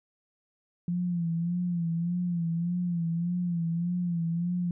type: tone with vibrato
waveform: sine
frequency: 172 Hz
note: F3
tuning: 26 cents flat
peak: -26 dBFS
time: 0.88-4.71 s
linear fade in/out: 2 ms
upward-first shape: sine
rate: 1.7 Hz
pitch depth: 64 cents each way
effects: none